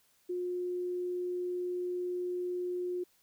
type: tone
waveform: sine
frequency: 358.2 Hz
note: F4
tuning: 44 cents sharp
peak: -32 dBFS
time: 0.29-3.04 s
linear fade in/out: 10 ms
effects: white hiss -69 dBFS RMS until 3.22 s